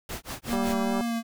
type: noise with tremolo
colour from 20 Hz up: pink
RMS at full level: -34 dBFS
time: 0.09-0.74 s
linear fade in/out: 2 ms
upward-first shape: sine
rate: 5.4 Hz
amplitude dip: 100%
type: tone with vibrato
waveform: square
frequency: 232.7 Hz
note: A#3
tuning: 3 cents flat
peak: -27 dBFS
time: 0.47-1.23 s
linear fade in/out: 50 ms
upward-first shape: sine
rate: 2.4 Hz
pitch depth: 23 cents each way
type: click train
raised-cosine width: 1 ms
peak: -18 dBFS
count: 94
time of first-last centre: 0.53-1.009 s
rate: 194 Hz
effects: none